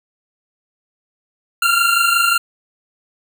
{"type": "tone pair together", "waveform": "25% pulse", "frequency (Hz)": [1371.3, 1396.9], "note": ["F6", "F6"], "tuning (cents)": [-32, 0], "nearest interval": "unison", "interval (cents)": 32, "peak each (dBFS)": -12, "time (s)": [1.62, 2.38], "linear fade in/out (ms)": 5, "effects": []}